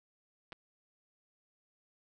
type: clicks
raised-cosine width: 0.3 ms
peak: -30 dBFS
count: 2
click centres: 0.522 / 0.528 s
effects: none